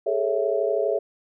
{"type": "chord", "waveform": "sine", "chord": "A major seventh", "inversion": "third", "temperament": "equal with one note detuned", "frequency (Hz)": [407.7, 440, 554.4, 659.3], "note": ["G#4", "A4", "C#5", "E5"], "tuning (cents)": [-32, 0, 0, 0], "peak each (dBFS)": -26, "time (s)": [0.06, 0.99], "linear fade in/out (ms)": 10, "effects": []}